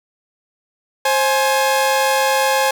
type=tone pair together; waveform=sawtooth; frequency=530.7 / 840 Hz; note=C5 / G#5; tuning=+24 / +19 cents; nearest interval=minor sixth; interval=795 cents; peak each=-13 dBFS; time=1.05-2.71 s; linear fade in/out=5 ms; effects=8-bit